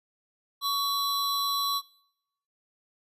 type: tone pair together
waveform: square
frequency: 1123 / 4002 Hz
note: C#6 / B7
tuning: +22 / +22 cents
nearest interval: octave + minor seventh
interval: 2200 cents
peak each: -29 / -29 dBFS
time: 0.61-1.82 s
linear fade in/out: 50 ms
effects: noise-tail reverb RT60 0.8 s tail -23 dB re dry + resampled to 32000 Hz